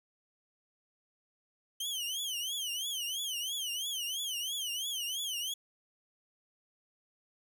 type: tone with vibrato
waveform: sawtooth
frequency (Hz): 3093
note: G7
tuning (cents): -24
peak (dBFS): -31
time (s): 1.8-5.54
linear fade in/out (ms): 5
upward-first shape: triangle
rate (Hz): 3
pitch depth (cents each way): 200
effects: none